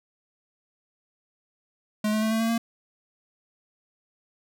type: tone with pitch steps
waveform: square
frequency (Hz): 212.4 / 215.9 / 219.4 / 223 / 226.6 / 230.3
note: G#3 / A3 / A3 / A3 / A#3 / A#3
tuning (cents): +39 / -33 / -5 / +23 / -49 / -21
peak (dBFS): -23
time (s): 2.04-2.58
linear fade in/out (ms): 5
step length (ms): 90
effects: none